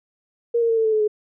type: tone with pitch steps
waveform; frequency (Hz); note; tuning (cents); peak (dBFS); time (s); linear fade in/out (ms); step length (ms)
sine; 470 / 461.9 / 454 / 446.2 / 438.5 / 431 / 423.6; A#4 / A#4 / A#4 / A4 / A4 / A4 / G#4; +14 / -16 / -46 / +24 / -6 / -36 / +34; -16; 0.54-1.079; 10; 77
effects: none